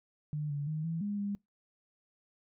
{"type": "tone with pitch steps", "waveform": "sine", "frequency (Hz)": [150, 144, 155.1, 164.5, 204.6, 202], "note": ["D3", "D3", "D#3", "E3", "G#3", "G#3"], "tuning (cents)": [37, -34, -5, -3, -26, -48], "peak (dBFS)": -32, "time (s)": [0.33, 1.35], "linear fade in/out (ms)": 0, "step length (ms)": 170, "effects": ["noise-tail reverb RT60 0.2 s tail -26 dB re dry"]}